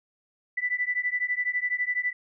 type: beating tone pair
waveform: sine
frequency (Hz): 1975.5 / 1987.5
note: B6 / B6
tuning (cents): 0 / +10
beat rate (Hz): 12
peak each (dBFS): -28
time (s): 0.57-2.13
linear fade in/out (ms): 10
effects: none